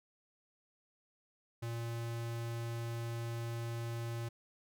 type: tone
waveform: square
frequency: 116.54 Hz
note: A#2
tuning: in tune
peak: -38 dBFS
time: 1.62-4.29 s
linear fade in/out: 10 ms
effects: none